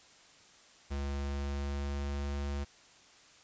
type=tone with pitch glide; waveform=square; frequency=70.1 to 70.83 Hz; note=C#2 to C#2; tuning=+20 to +38 cents; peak=-34 dBFS; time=0.9-2.65 s; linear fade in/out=20 ms; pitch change=+18 cents; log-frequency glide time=1.12-2.34 s; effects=white hiss -59 dBFS RMS until 3.43 s + resampled to 16000 Hz